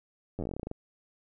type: slowing click train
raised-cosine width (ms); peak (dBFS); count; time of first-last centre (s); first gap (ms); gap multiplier
2; -22; 15; 0.39-0.714; 10; 1.12
effects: none